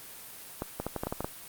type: clicks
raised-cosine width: 1 ms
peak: -17 dBFS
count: 9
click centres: 0.621 / 0.8 / 0.866 / 0.963 / 1.035 / 1.07 / 1.125 / 1.206 / 1.245 s
effects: white hiss -46 dBFS RMS until 1.48 s + Opus 32 kbps

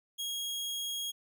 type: tone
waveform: sawtooth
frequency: 3285 Hz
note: G#7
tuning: 20 cents flat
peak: -31 dBFS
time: 0.18-1.12 s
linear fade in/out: 20 ms
effects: none

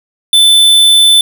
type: tone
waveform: square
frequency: 3520 Hz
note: A7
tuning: in tune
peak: -4 dBFS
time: 0.33-1.21 s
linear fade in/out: 2 ms
effects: none

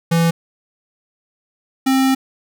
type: tone pair in turn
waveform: square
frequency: 167 / 265.1 Hz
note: E3 / C4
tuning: +23 / +23 cents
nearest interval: minor sixth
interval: 800 cents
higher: second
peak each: -13 dBFS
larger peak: neither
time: 0.11-0.31 / 1.86-2.15 s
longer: second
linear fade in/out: 10 ms
effects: none

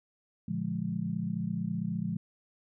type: chord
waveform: sine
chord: Bb dominant seventh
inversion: none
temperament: just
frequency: 116.54 / 145.68 / 174.81 / 209.8 Hz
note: Bb2 / D3 / F3 / Ab3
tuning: 0 / -14 / +2 / +18 cents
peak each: -39 / -39 / -33 / -35 dBFS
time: 0.48-2.17 s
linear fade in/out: 5 ms
effects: none

